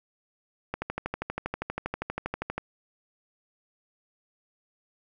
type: click train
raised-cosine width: 0.5 ms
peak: -15 dBFS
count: 24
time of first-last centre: 0.74-2.58 s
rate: 12.5 Hz
effects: none